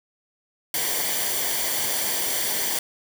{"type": "noise with comb filter", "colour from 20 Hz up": "white", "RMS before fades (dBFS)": -25, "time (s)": [0.74, 2.79], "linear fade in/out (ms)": 2, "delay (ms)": 0.76, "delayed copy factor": -0.6, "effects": []}